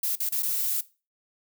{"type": "noise with dropouts", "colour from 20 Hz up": "violet", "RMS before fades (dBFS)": -27, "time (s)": [0.03, 0.81], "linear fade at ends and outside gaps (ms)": 5, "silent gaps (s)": [[0.156, 0.201], [0.291, 0.321], [0.424, 0.43]], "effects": ["noise-tail reverb RT60 0.3 s tail -18 dB re dry"]}